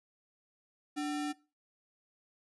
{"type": "tone with sample-and-hold", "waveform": "sine", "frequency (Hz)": 293.7, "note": "D4", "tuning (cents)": 0, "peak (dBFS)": -32, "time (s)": [0.96, 1.33], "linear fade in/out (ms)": 20, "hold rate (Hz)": 1050, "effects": ["noise-tail reverb RT60 0.3 s tail -20 dB re dry", "resampled to 24000 Hz"]}